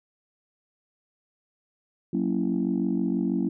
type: chord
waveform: sine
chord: F# dominant seventh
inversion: none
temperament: just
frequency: 185 / 231.2 / 277.5 / 333 Hz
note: F#3 / A#3 / C#4 / E4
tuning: 0 / -14 / +2 / +18 cents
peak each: -27 / -27 / -28 / -29 dBFS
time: 2.13-3.49 s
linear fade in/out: 5 ms
effects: tanh soft clip ceiling -15 dBFS